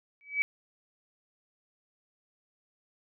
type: tone with exponential growth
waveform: sine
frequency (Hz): 2285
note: D7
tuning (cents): -48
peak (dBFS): -20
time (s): 0.21-0.42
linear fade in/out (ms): 0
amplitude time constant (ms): 44
effects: none